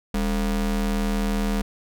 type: ring-modulated tone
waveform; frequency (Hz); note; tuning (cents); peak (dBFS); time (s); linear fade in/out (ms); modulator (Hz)
square; 121.3; B2; -31; -19; 0.14-1.62; 5; 81.3
effects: none